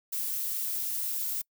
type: noise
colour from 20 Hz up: violet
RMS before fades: -32 dBFS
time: 0.12-1.42 s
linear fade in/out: 10 ms
effects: noise-tail reverb RT60 0.1 s tail -26 dB re dry